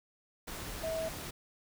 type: tone in noise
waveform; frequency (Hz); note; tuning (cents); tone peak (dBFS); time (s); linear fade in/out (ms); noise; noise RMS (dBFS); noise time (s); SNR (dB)
sine; 646; E5; -35; -33; 0.83-1.09; 10; pink; -42; 0.47-1.31; +6
effects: none